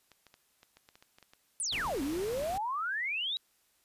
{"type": "clicks", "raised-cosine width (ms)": 0.2, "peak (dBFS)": -37, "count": 11, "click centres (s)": [0.117, 0.267, 0.341, 0.631, 0.77, 0.889, 0.955, 1.025, 1.185, 1.227, 1.335]}
{"type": "exponential two-way sweep", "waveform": "sine", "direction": "down then up", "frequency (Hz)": [10210, 261.6, 3939], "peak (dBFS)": -31, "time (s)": [1.6, 3.37], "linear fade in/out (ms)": 0, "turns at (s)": 2.02}
{"type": "noise", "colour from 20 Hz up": "pink", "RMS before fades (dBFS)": -43, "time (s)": [1.72, 2.58], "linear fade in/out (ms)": 5}
{"effects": ["white hiss -71 dBFS RMS until 3.84 s", "resampled to 32000 Hz"]}